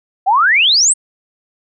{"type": "exponential sweep", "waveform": "sine", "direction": "up", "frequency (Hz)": [723, 8870], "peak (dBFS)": -8, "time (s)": [0.26, 0.94], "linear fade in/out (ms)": 20, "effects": []}